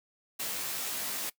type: noise with comb filter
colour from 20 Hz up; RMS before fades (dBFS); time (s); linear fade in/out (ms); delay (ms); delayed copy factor
white; -35; 0.39-1.3; 10; 17; -0.95
effects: noise-tail reverb RT60 0.1 s tail -20 dB re dry + high-pass 150 Hz 12 dB/octave